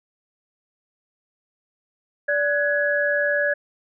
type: tone cluster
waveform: sine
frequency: 582 / 1480 / 1679 Hz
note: D5 / F#6 / G#6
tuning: -16 / 0 / +18 cents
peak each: -22 / -30 / -21 dBFS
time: 2.28-3.54 s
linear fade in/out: 10 ms
effects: none